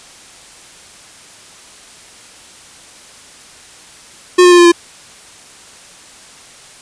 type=tone with pitch steps; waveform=square; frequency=360.6 / 356.3 / 352 / 347.7 / 343.5 Hz; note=F#4 / F4 / F4 / F4 / F4; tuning=-45 / +35 / +14 / -8 / -29 cents; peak=-4 dBFS; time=4.38-4.72 s; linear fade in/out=10 ms; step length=68 ms; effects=white hiss -39 dBFS RMS until 6.81 s + resampled to 22050 Hz